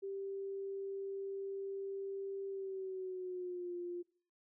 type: tone with pitch glide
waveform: sine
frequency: 392 to 351.3 Hz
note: G4 to F4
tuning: 0 to +10 cents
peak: -39 dBFS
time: 0.02-4.03 s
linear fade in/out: 20 ms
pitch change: -190 cents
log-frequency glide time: 2.48-3.75 s
effects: noise-tail reverb RT60 0.6 s tail -24 dB re dry